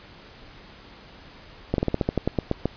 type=slowing click train; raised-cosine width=2 ms; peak=-8 dBFS; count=12; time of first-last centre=1.74-2.656 s; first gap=42 ms; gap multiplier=1.13; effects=pink hiss -47 dBFS RMS until 2.76 s + resampled to 11025 Hz